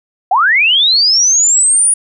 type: linear sweep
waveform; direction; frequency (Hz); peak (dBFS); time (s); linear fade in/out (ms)
sine; up; 698.5 to 9760; -7; 0.31-1.94; 5
effects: none